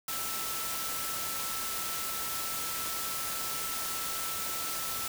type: tone in noise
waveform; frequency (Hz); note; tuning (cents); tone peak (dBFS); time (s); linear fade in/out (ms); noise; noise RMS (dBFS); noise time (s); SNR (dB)
sine; 1324; E6; +7; -41; 0.08-5.08; 2; white; -35; 0.08-5.08; -9
effects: none